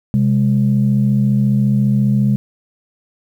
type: tone pair together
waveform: sine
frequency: 130 / 204.6 Hz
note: C3 / G#3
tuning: -11 / -26 cents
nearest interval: minor sixth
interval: 785 cents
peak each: -13 dBFS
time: 0.14-2.36 s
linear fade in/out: 0 ms
effects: tanh soft clip ceiling -5 dBFS + 8-bit